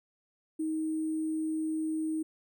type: tone with sample-and-hold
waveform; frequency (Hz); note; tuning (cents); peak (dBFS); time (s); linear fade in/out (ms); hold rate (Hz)
sine; 314.8; D#4; +20; -29; 0.59-2.23; 10; 8820
effects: none